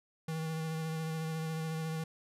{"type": "tone with vibrato", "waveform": "square", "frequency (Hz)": 160, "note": "D#3", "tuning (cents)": 49, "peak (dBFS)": -35, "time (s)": [0.28, 2.04], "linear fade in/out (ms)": 5, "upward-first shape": "sine", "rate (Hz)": 14, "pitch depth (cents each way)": 19, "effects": ["resampled to 32000 Hz"]}